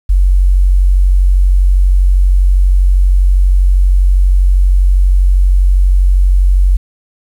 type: tone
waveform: sine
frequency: 46.25 Hz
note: F#1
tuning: in tune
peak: -5 dBFS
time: 0.09-6.77 s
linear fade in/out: 10 ms
effects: 7-bit